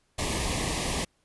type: band-stop noise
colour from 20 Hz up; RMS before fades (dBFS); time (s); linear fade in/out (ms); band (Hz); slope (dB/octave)
pink; -29; 0.18-1.05; 10; 1200 to 1700; 96
effects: pink hiss -70 dBFS RMS until 1.24 s + resampled to 24000 Hz

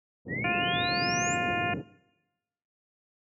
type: band-pass noise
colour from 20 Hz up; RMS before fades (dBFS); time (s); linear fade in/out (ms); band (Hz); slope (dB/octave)
pink; -35; 0.25-1.84; 50; 110 to 470; 24
type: exponential sweep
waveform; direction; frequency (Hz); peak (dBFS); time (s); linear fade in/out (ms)
sine; up; 1831 to 7620; -32; 0.28-1.37; 50
type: harmonic tone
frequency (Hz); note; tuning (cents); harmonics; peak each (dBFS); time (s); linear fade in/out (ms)
351.9; F4; +13; 1 / 2 / 3 / 4 / 5 / 6 / 7 / 8; -43 / -31 / -39 / -37 / -34 / -42 / -33 / -40; 0.44-1.74; 5
effects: noise-tail reverb RT60 1.0 s tail -21 dB re dry

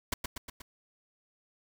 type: noise with echo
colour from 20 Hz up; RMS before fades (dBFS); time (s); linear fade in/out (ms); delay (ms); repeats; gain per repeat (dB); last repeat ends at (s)
pink; -31; 0.12-0.14; 5; 120; 4; -4; 0.62
effects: none

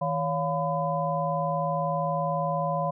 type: tone cluster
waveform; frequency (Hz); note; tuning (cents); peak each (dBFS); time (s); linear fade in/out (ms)
sine; 160.9 / 561 / 701 / 1008; E3 / C#5 / F5 / B5; -42 / +21 / +6 / +35; -30; 0.01-2.91; 10
effects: none

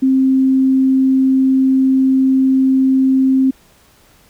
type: tone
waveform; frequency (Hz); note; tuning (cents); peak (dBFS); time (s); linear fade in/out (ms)
sine; 264.2; C4; +17; -9; 0.02-3.51; 10
effects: pink hiss -50 dBFS RMS until 4.29 s

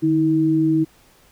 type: tone pair together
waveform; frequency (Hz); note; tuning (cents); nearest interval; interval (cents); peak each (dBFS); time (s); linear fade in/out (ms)
sine; 152.2 / 319.3; D#3 / D#4; -38 / +45; octave + minor second; 1283; -22 / -15; 0.02-0.85; 20
effects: pink hiss -54 dBFS RMS until 1.31 s

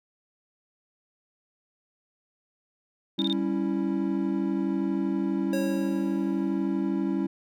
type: chord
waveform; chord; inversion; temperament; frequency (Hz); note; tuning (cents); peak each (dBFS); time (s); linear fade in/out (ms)
triangle; C# diminished; second; equal; 196 / 277.2 / 329.6; G3 / C#4 / E4; 0 / 0 / 0; -27; 3.18-7.27; 10
type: tone bursts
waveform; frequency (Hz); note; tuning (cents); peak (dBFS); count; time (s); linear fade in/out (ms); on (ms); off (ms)
sine; 3646; A#7; -39; -27; 3; 3.19-3.327; 0; 29; 25
type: tone with exponential decay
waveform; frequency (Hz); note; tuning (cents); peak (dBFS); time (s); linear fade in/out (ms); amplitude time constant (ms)
square; 547; C#5; -23; -29; 5.53-6.87; 2; 290
effects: none

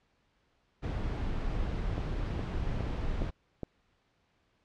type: noise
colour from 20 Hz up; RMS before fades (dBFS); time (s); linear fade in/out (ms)
brown; -33; 0.82-3.31; 20
type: click train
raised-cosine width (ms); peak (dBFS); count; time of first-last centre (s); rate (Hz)
2; -22; 5; 1.98-3.633; 2.42
effects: pink hiss -72 dBFS RMS until 4.64 s + low-pass 4000 Hz 12 dB/octave

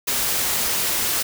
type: noise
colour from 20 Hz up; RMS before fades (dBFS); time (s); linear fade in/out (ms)
white; -22; 0.07-1.23; 10
effects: none

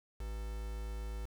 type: tone with quantisation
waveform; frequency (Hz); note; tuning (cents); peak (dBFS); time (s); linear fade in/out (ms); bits
triangle; 54; A1; -32; -36; 0.2-1.26; 5; 8
effects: none

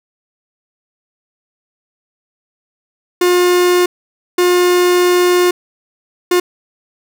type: tone bursts at uneven times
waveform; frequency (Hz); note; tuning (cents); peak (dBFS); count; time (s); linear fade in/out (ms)
45% pulse; 357.1; F4; +39; -9; 3; 3.21-3.86 / 4.38-5.51 / 6.31-6.4; 5
effects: none

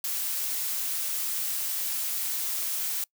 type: noise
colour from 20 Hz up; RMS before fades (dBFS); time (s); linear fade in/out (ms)
blue; -30; 0.04-3.04; 2
effects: noise-tail reverb RT60 0.1 s tail -25 dB re dry

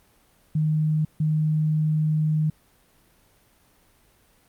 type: tone pair in turn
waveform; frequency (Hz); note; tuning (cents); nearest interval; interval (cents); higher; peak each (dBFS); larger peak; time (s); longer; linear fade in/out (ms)
sine; 154.6 / 154.6; D#3 / D#3; -11 / -11; unison; 0; neither; -19; neither; 0.55-1.05 / 1.2-2.5; second; 5
effects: pink hiss -60 dBFS RMS until 4.48 s + Opus 32 kbps

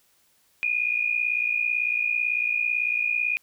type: tone pair together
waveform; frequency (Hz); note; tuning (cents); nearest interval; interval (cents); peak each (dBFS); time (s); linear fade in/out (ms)
sine; 2431 / 2489; D#7 / D#7; -41 / 0; unison; 41; -24 / -26; 0.63-3.37; 0
effects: white hiss -64 dBFS RMS until 3.42 s

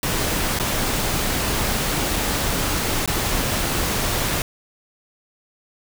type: noise with dropouts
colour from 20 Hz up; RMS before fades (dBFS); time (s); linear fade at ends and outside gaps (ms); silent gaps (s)
pink; -22; 0.03-4.42; 1; 0.589-0.598 / 3.06-3.076
effects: none

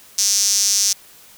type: tone with high-pass filter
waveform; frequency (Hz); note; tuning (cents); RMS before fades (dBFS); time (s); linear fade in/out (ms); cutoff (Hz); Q
sawtooth; 200; G3; +35; -17; 0.18-0.93; 5; 5800; 4.4
effects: white hiss -46 dBFS RMS until 1.37 s

